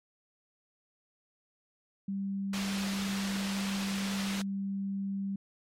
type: tone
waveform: sine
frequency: 196.4 Hz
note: G3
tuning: 4 cents sharp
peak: -31 dBFS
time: 2.08-5.36 s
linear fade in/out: 5 ms
type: low-pass noise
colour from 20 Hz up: white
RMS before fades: -39 dBFS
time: 2.53-4.42 s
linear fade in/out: 5 ms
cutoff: 4600 Hz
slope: 12 dB/octave
effects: MP3 64 kbps